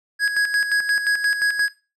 square tone with tremolo, 1661.2 Hz, G#6, in tune, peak -16 dBFS, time 0.19-1.7 s, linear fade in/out 50 ms, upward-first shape square, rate 5.7 Hz, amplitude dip 55%, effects noise-tail reverb RT60 0.3 s tail -18 dB re dry + low-pass 8000 Hz 12 dB/octave

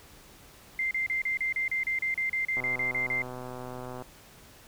sine tone bursts, 2090 Hz, C7, 2 cents flat, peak -26 dBFS, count 16, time 0.79-3.22 s, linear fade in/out 2 ms, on 120 ms, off 34 ms
click train, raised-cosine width 1 ms, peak -26 dBFS, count 184, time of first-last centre 2.57-4.022 s, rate 126 Hz
effects pink hiss -53 dBFS RMS until 4.67 s

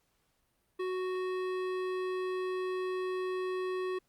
sine tone with hard clipping, 370 Hz, F#4, in tune, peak -34 dBFS, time 0.79-3.99 s, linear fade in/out 10 ms, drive 15 dB, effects pink hiss -75 dBFS RMS until 4.08 s + Opus 48 kbps

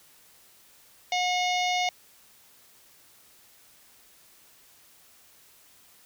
harmonic tone with a mistuned harmonic, 723 Hz, F#5, 40 cents flat, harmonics 1 / 3 / 4 / 5 / 6 / 7 / 8 / 9, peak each -26 / -30 / -34 / -34 / -40 / -40 / -40 / -42 dBFS, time 1.12-1.89 s, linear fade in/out 2 ms, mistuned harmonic 9, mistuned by -15 cents, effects white hiss -57 dBFS RMS until 6.05 s

